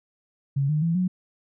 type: tone with pitch steps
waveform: sine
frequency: 138.59 / 152.01 / 166.73 / 182.87 Hz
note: C#3 / D#3 / E3 / F#3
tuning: 0 / -40 / +20 / -20 cents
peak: -20 dBFS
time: 0.56-1.08 s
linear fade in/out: 10 ms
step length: 130 ms
effects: none